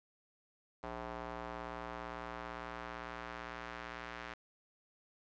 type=tone with band-pass filter sweep; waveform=square; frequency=58.9 Hz; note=A#1; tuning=19 cents sharp; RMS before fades=-45 dBFS; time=0.83-4.34 s; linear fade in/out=5 ms; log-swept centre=850 to 1700 Hz; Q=1.2; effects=resampled to 16000 Hz + 11-bit